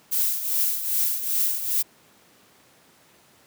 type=noise with tremolo; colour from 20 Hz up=violet; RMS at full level=-21 dBFS; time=0.11-1.83 s; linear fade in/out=20 ms; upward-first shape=triangle; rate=2.5 Hz; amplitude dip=70%; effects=pink hiss -56 dBFS RMS until 3.46 s + high-pass 150 Hz 12 dB/octave

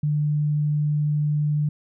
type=tone; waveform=sine; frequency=149 Hz; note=D3; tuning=25 cents sharp; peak=-19 dBFS; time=0.03-1.69 s; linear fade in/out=5 ms; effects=none

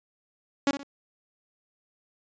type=tone with echo; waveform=sawtooth; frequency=280 Hz; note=C#4; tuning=18 cents sharp; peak=-16 dBFS; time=0.67-0.71 s; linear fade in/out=2 ms; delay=61 ms; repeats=2; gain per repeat=-10 dB; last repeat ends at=0.832 s; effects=resampled to 16000 Hz

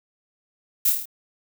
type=noise with echo; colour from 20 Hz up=violet; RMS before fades=-19 dBFS; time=0.85-0.9 s; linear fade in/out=5 ms; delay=26 ms; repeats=6; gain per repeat=-3 dB; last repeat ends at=1.056 s; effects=none

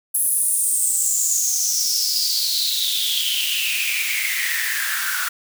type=noise with high-pass filter sweep; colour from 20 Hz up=white; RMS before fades=-21 dBFS; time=0.14-5.29 s; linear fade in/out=10 ms; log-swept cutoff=11000 to 1400 Hz; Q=8.2; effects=none

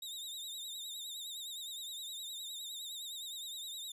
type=tone with vibrato; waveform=sawtooth; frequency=3729 Hz; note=A#7; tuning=in tune; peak=-39 dBFS; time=0.02-3.92 s; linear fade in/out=5 ms; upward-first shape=triangle; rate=9.7 Hz; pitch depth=99 cents each way; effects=resampled to 32000 Hz

